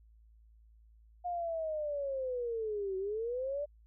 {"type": "linear two-way sweep", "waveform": "sine", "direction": "down then up", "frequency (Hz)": [717, 373.9, 594], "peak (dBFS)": -33, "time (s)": [1.24, 3.66], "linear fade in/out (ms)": 20, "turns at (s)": 2.97, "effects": ["added 55 Hz sine -58 dBFS peak until 3.86 s"]}